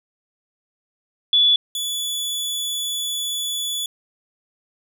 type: tone pair in turn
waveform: sine / sawtooth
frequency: 3437 / 3437 Hz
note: A7 / A7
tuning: -41 / -41 cents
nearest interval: unison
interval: 0 cents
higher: neither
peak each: -12 / -20 dBFS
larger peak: first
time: 1.33-1.56 / 1.75-3.86 s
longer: second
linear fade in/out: 2 ms
effects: none